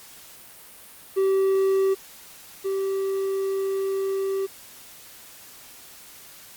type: tone pair in turn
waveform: triangle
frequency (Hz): 386.1 / 388.1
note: G4 / G4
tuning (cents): -26 / -17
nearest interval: unison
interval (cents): 9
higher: second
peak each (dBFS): -16 / -21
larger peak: first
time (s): 1.16-1.95 / 2.64-4.47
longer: second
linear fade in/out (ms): 20
effects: white hiss -46 dBFS RMS until 6.56 s + Opus 48 kbps